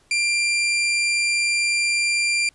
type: tone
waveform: sawtooth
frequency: 2377 Hz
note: D7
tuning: 20 cents sharp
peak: -15 dBFS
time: 0.11-2.49 s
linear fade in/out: 2 ms
effects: pink hiss -59 dBFS RMS until 2.54 s + resampled to 24000 Hz